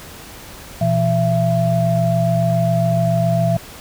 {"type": "tone cluster", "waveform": "sine", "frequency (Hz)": [120.9, 168.1, 671], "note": ["B2", "E3", "E5"], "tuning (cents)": [-36, 34, 31], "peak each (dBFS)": -18, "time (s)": [0.81, 3.57], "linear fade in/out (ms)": 5, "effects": ["pink hiss -37 dBFS RMS until 3.8 s"]}